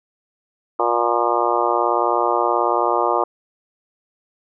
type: harmonic tone with a mistuned harmonic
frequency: 118.6 Hz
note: A#2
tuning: 30 cents sharp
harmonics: 3 / 4 / 5 / 6 / 7 / 8 / 9 / 10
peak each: -24 / -24 / -24 / -24 / -24 / -24 / -24 / -24 dBFS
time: 0.79-3.24 s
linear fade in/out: 5 ms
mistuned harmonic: 10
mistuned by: +35 cents
effects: none